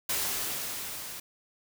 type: noise with level ramp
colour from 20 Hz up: white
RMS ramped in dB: -29 to -41 dBFS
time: 0.09-1.2 s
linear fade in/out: 5 ms
effects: none